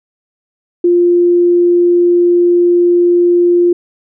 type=tone; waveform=sine; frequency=349.8 Hz; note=F4; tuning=3 cents sharp; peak=-6 dBFS; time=0.84-3.73 s; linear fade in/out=5 ms; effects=none